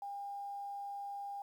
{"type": "tone with quantisation", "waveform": "sine", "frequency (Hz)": 804, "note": "G5", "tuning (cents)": 44, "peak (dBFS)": -40, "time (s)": [0.02, 1.42], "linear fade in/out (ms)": 2, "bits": 11, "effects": []}